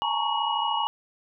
sine tone cluster, 839 / 904 / 937 / 1112 / 2905 Hz, G#5 / A5 / A#5 / C#6 / F#7, +17 / +47 / +9 / +5 / -32 cents, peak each -30 dBFS, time 0.02-0.87 s, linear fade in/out 0 ms, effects none

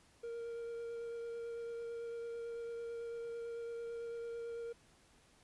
triangle tone with vibrato, 466.2 Hz, A#4, in tune, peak -39 dBFS, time 0.23-4.73 s, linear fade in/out 10 ms, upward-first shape sine, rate 9 Hz, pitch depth 11 cents each way, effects pink hiss -67 dBFS RMS until 5.43 s + resampled to 24000 Hz

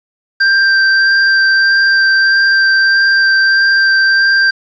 square tone with vibrato, 1574 Hz, G6, 7 cents sharp, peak -8 dBFS, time 0.4-4.51 s, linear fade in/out 10 ms, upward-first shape sine, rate 1.6 Hz, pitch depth 9 cents each way, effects resampled to 16000 Hz + 7-bit

